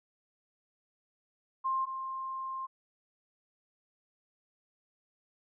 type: tone pair in turn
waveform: sine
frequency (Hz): 1057 / 1057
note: C6 / C6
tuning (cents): +17 / +17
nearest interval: unison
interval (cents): 0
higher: neither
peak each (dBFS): -28 / -35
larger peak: first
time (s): 1.64-1.86 / 1.86-2.67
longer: second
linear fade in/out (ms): 20
effects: none